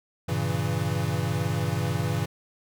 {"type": "chord", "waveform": "square", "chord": "G diminished seventh", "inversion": "none", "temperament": "equal", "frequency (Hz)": [98, 116.54, 138.59, 164.81], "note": ["G2", "Bb2", "Db3", "Fb3"], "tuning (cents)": [0, 0, 0, 0], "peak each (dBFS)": -31, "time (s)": [0.28, 2.26], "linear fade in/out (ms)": 10, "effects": []}